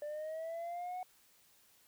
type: linear sweep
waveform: sine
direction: up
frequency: 587.3 to 740 Hz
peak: -36 dBFS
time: 0.02-1.03 s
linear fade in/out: 2 ms
effects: tanh soft clip ceiling -38 dBFS + white hiss -67 dBFS RMS until 1.87 s